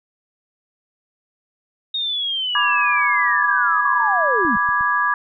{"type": "linear sweep", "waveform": "sine", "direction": "down", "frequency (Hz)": [3729, 188.5], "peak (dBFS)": -20, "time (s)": [1.94, 4.56], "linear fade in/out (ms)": 5}
{"type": "chord", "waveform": "sine", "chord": "G# diminished", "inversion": "first", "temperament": "equal", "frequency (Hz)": [987.8, 1174.7, 1661.2], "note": ["B5", "D6", "G#6"], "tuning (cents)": [0, 0, 0], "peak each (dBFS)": [-22, -20, -19], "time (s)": [2.55, 5.14], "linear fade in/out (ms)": 2}
{"type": "click train", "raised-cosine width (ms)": 5, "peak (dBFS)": -26, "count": 4, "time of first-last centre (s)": [4.45, 4.809], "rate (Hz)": 8.35}
{"effects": []}